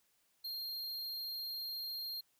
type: tone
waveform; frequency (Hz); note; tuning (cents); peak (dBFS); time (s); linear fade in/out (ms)
square; 4209; C8; +9; -40; 0.44-2.21; 10
effects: white hiss -75 dBFS RMS until 2.39 s